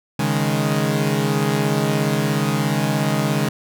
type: chord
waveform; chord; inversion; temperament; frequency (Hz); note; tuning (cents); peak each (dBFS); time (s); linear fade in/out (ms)
sawtooth; C# suspended second; none; equal; 138.59 / 155.56 / 207.7; C#3 / D#3 / G#3; 0 / 0 / 0; -18; 0.19-3.49; 5
effects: none